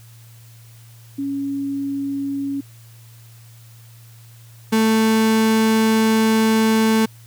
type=tone pair in turn; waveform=sine / 35% pulse; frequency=278 / 221.2 Hz; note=C#4 / A3; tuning=+5 / +9 cents; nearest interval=major third; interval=396 cents; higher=first; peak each=-21 / -12 dBFS; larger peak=second; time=1.18-2.61 / 4.72-7.06 s; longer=second; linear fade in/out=10 ms; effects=added 115 Hz sine -42 dBFS peak until 7.26 s + white hiss -51 dBFS RMS until 7.26 s